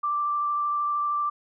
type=tone with vibrato; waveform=sine; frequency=1175 Hz; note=D6; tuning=1 cent sharp; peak=-23 dBFS; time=0.03-1.3 s; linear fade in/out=10 ms; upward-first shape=triangle; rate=13 Hz; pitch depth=11 cents each way; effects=none